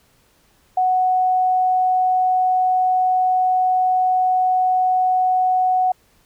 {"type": "tone", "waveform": "sine", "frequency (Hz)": 740, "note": "F#5", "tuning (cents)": 0, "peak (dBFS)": -14, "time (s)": [0.77, 5.92], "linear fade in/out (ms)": 5, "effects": ["pink hiss -58 dBFS RMS until 6.25 s"]}